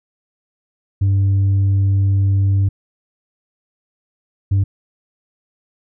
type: tone bursts at uneven times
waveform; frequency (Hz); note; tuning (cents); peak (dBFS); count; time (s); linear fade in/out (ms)
sine; 98; G2; 0; -9; 2; 1.01-2.69 / 4.51-4.64; 10
effects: tanh soft clip ceiling -11 dBFS